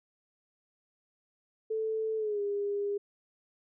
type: tone with pitch glide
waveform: sine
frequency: 440 to 405.8 Hz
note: A4 to G#4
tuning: 0 to -40 cents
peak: -29 dBFS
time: 1.7-2.98 s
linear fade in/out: 10 ms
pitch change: -140 cents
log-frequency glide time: 2.17-2.41 s
effects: none